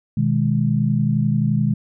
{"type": "chord", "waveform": "sine", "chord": "G# minor", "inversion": "first", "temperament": "just", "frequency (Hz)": [124.59, 155.74, 207.7], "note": ["B2", "D#3", "G#3"], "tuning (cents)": [16, 2, 0], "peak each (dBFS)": -20, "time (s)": [0.17, 1.74], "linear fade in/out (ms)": 5, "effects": []}